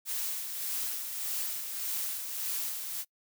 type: noise with tremolo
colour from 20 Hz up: blue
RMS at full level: -33 dBFS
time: 0.05-3.05 s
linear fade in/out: 50 ms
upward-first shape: sine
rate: 1.7 Hz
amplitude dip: 45%
effects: noise-tail reverb RT60 0.1 s tail -24 dB re dry